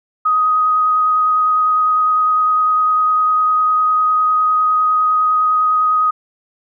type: tone with vibrato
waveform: sine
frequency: 1253 Hz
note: D#6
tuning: 12 cents sharp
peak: -11 dBFS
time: 0.25-6.11 s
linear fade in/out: 10 ms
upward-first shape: sine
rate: 9.9 Hz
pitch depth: 9 cents each way
effects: none